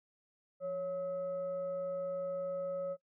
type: tone with frequency modulation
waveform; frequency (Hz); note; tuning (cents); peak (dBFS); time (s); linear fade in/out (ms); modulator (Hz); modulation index
sine; 554.4; C#5; 0; -34; 0.6-2.97; 50; 728; 0.28
effects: noise-tail reverb RT60 0.1 s tail -20 dB re dry

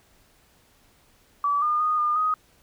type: tone with pitch steps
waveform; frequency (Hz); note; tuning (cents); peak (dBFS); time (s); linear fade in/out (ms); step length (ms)
sine; 1151 / 1213 / 1234 / 1210 / 1252; D6 / D#6 / D#6 / D#6 / D#6; -35 / -44 / -15 / -49 / +10; -20; 1.44-2.34; 2; 180
effects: pink hiss -60 dBFS RMS until 2.62 s

